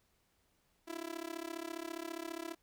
sawtooth tone with amplitude modulation, 333 Hz, E4, 18 cents sharp, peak -33 dBFS, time 0.87-2.55 s, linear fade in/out 20 ms, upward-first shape sine, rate 34.8 Hz, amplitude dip 95%, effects pink hiss -75 dBFS RMS until 2.62 s

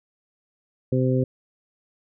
harmonic tone, 128.8 Hz, C3, 27 cents flat, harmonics 1 / 2 / 3 / 4, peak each -21 / -24 / -26 / -27 dBFS, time 0.92-1.24 s, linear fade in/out 5 ms, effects none

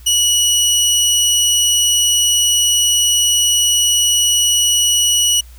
20% pulse tone, 2930 Hz, F#7, 18 cents flat, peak -6 dBFS, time 0.06-5.41 s, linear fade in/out 10 ms, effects added 60 Hz sine -36 dBFS peak until 5.58 s + white hiss -48 dBFS RMS until 5.58 s

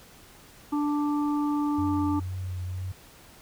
harmonic tone, 293.7 Hz, D4, in tune, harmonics 1 / 3 / 4, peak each -24 / -34 / -36 dBFS, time 0.72-2.2 s, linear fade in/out 10 ms
sine tone with vibrato, 91.8 Hz, F#2, 13 cents flat, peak -30 dBFS, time 1.78-2.92 s, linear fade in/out 5 ms, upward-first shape sine, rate 2.1 Hz, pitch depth 25 cents each way
effects pink hiss -52 dBFS RMS until 3.41 s

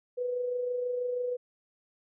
sine tone with amplitude modulation, 493.9 Hz, B4, in tune, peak -27 dBFS, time 0.17-1.37 s, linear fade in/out 20 ms, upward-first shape sine, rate 26.2 Hz, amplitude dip 40%, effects none

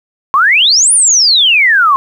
sine exponential two-way sweep, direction up then down, 1046.5 to 9956 to 1046.5 Hz, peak -5 dBFS, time 0.34-1.96 s, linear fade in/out 0 ms, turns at 0.93 s, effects 7-bit

